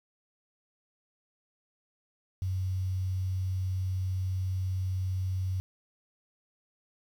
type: tone with quantisation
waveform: sine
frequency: 93.5 Hz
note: F#2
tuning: 19 cents sharp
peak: -28 dBFS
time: 2.42-5.6 s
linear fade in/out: 0 ms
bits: 9
effects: none